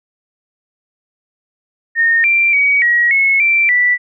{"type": "tone with pitch steps", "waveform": "sine", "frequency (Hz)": [1838, 2361, 2261, 1905, 2187, 2347, 1967], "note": ["A#6", "D7", "C#7", "A#6", "C#7", "D7", "B6"], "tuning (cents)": [-25, 9, 34, 37, -24, -2, -7], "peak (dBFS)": -9, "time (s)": [1.95, 3.98], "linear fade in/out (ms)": 50, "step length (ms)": 290, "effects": []}